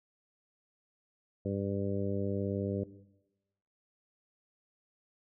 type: harmonic tone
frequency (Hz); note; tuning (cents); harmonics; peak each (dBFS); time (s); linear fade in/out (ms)
99.2; G2; +21; 1 / 2 / 3 / 4 / 5 / 6; -36 / -36 / -39 / -39 / -38 / -43; 1.45-2.84; 5
effects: noise-tail reverb RT60 1.0 s tail -17 dB re dry